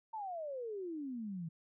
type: exponential sweep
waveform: sine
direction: down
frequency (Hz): 913 to 157.6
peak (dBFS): -39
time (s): 0.13-1.49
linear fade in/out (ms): 10
effects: none